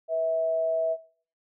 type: tone pair together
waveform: sine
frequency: 488 / 650 Hz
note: B4 / E5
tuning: -21 / -24 cents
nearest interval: perfect fourth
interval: 497 cents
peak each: -36 / -24 dBFS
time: 0.08-0.97 s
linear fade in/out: 50 ms
effects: noise-tail reverb RT60 0.5 s tail -20 dB re dry